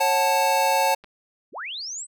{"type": "chord", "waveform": "square", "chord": "F# minor", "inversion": "second", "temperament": "equal with one note detuned", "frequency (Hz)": [547, 740, 880], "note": ["C#5", "F#5", "A5"], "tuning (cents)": [-23, 0, 0], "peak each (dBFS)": [-25, -26, -21], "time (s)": [0, 0.95], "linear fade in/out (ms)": 10}
{"type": "clicks", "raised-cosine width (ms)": 0.3, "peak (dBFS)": -30, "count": 2, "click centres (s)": [1.039, 1.044]}
{"type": "linear sweep", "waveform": "sine", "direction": "up", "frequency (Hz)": [140.1, 8330], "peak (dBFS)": -30, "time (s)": [1.52, 2.07], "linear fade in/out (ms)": 50}
{"effects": []}